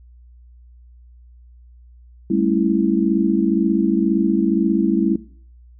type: chord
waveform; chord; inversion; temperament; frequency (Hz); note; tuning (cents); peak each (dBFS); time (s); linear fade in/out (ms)
sine; A dominant seventh; third; just; 198 / 220 / 275 / 330; G3 / A3 / C#4 / E4; +18 / 0 / -14 / +2; -20 / -22 / -22 / -19; 2.3-5.16; 5
effects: noise-tail reverb RT60 0.5 s tail -19 dB re dry + added 60 Hz sine -43 dBFS peak until 5.79 s